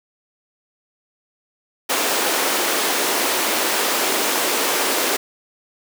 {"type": "high-pass noise", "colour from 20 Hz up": "pink", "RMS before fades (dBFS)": -20, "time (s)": [1.89, 5.17], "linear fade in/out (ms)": 10, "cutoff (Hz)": 310, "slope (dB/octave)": 24, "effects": []}